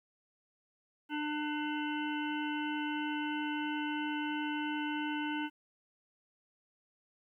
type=harmonic tone; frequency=299.5 Hz; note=D4; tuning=34 cents sharp; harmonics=1 / 3 / 5 / 7 / 9 / 10; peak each=-35 / -40 / -41 / -48 / -46 / -46 dBFS; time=1.09-5.5 s; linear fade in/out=50 ms; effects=12-bit